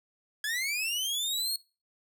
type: linear sweep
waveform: sawtooth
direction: up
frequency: 1661.2 to 4353 Hz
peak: -26 dBFS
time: 0.44-1.56 s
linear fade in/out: 2 ms
effects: noise-tail reverb RT60 0.3 s tail -20 dB re dry